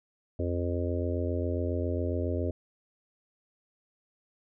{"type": "harmonic tone", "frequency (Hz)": 87.31, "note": "F2", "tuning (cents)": 0, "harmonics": [1, 3, 4, 5, 6, 7], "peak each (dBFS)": [-30, -35, -36, -37, -38, -38], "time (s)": [0.39, 2.51], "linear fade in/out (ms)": 5, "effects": []}